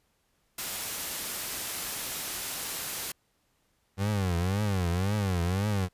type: noise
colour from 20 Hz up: white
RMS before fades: -34 dBFS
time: 0.58-3.12 s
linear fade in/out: 5 ms
type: tone with vibrato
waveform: 30% pulse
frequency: 94.8 Hz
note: F#2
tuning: 43 cents sharp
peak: -23 dBFS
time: 3.97-5.89 s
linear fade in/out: 50 ms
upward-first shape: triangle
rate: 1.9 Hz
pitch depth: 220 cents each way
effects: pink hiss -72 dBFS RMS until 5.93 s + resampled to 32000 Hz